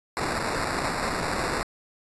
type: noise with sample-and-hold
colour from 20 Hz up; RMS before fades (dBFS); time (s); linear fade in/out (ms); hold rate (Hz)
blue; -28; 0.17-1.63; 0; 3150
effects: resampled to 24000 Hz